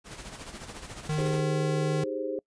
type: noise with tremolo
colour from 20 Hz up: pink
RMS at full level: -40 dBFS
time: 0.04-1.42 s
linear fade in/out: 50 ms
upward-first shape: sine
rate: 14 Hz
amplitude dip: 55%
type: tone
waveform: square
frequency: 153.1 Hz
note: D#3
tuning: 28 cents flat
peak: -27 dBFS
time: 1.09-2.04 s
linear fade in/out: 5 ms
type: chord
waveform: sine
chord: Ab major seventh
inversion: second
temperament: equal with one note detuned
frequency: 311.1 / 392 / 415.3 / 526 Hz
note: Eb4 / G4 / Ab4 / C5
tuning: 0 / 0 / 0 / +9 cents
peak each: -36 / -35 / -36 / -33 dBFS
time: 1.18-2.39 s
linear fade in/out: 2 ms
effects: noise-tail reverb RT60 0.1 s tail -26 dB re dry + resampled to 22050 Hz